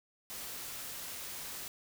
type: noise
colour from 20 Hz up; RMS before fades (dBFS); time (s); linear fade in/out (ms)
white; -43; 0.3-1.68; 0
effects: none